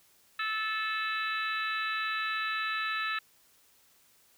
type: harmonic tone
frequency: 436.4 Hz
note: A4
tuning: 14 cents flat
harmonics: 3 / 4 / 5 / 6 / 7 / 8 / 9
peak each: -34 / -34 / -44 / -37 / -47 / -48 / -40 dBFS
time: 0.39-3.19 s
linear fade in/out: 5 ms
effects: white hiss -64 dBFS RMS until 4.37 s